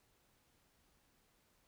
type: silence
effects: pink hiss -74 dBFS RMS until 1.67 s